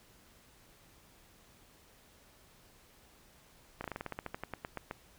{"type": "slowing click train", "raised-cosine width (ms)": 0.5, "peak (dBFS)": -23, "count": 16, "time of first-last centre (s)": [3.81, 4.911], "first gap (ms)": 32, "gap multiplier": 1.11, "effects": ["pink hiss -62 dBFS RMS until 5.18 s"]}